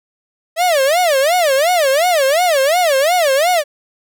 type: tone with vibrato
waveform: 45% pulse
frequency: 622.3 Hz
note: D#5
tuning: in tune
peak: -11 dBFS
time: 0.56-3.64 s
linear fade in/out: 50 ms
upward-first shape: sine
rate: 2.8 Hz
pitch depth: 280 cents each way
effects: none